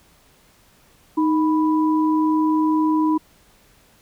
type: tone pair together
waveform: sine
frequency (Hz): 311.1 / 987.8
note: D#4 / B5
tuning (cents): 0 / 0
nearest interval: octave + minor sixth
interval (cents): 2000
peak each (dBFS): -16 / -23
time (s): 1.17-3.18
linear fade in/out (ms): 10
effects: pink hiss -55 dBFS RMS until 4.01 s